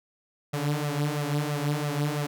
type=tone with flanger; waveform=sawtooth; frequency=146.83 Hz; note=D3; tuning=in tune; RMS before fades=-28 dBFS; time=0.53-2.27 s; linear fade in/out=10 ms; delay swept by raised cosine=1.5 to 6.6 ms; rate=3 Hz; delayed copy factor=+0.7; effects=none